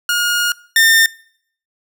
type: tone pair in turn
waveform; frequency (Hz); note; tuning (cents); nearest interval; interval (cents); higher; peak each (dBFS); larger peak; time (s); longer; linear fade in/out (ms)
sawtooth; 1430 / 1809.2; F6 / A6; +41 / +48; major third; 407; second; -10 / -5; second; 0.09-0.52 / 0.76-1.06; first; 2
effects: noise-tail reverb RT60 0.6 s tail -22 dB re dry